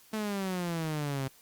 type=exponential sweep; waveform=sawtooth; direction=down; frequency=220 to 131.5 Hz; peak=-27 dBFS; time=0.13-1.28 s; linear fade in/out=5 ms; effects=white hiss -59 dBFS RMS until 1.41 s + Opus 48 kbps